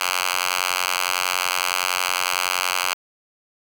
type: tone with high-pass filter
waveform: 5% pulse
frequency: 90.8 Hz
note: F#2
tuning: 32 cents flat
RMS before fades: -23 dBFS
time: 0-2.94 s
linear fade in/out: 10 ms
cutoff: 1600 Hz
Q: 1.2
effects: none